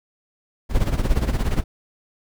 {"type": "noise with tremolo", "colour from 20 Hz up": "brown", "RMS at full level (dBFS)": -17, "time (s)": [0.69, 1.64], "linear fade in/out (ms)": 50, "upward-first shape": "sine", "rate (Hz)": 17, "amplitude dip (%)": 75, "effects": []}